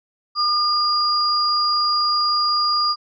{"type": "tone pair together", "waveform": "sine", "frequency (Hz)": [1207, 4832], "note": ["D6", "D8"], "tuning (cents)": [47, 48], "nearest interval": "2 octaves", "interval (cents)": 2401, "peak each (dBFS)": -19, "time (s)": [0.35, 2.96], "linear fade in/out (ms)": 50, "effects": []}